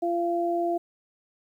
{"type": "tone pair together", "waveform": "sine", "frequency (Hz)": [343.5, 687], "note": ["F4", "F5"], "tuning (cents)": [-29, -29], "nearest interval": "octave", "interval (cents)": 1200, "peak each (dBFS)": -26, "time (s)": [0.02, 0.78], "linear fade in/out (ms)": 10, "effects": ["10-bit"]}